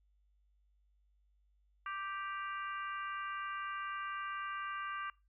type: harmonic tone with a mistuned harmonic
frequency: 392 Hz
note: G4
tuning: in tune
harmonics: 3 / 4 / 5 / 6 / 7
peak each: -40 / -44 / -50 / -54 / -52 dBFS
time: 1.86-5.1 s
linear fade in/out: 2 ms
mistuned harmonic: 7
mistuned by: +29 cents
effects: noise-tail reverb RT60 0.3 s tail -24 dB re dry + added 50 Hz sine -69 dBFS peak until 5.28 s